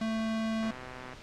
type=tone; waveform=square; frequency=222.1 Hz; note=A3; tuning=16 cents sharp; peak=-30 dBFS; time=0.01-0.71 s; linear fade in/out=5 ms
type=click train; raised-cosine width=0.5 ms; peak=-29 dBFS; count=65; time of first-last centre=0.63-1.134 s; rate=127 Hz
effects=pink hiss -49 dBFS RMS until 1.22 s + low-pass 5000 Hz 12 dB/octave